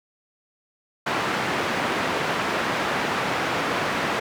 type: band-pass noise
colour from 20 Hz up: white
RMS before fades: -25 dBFS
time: 1.06-4.2 s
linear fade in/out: 10 ms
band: 130 to 1700 Hz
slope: 12 dB/octave
effects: none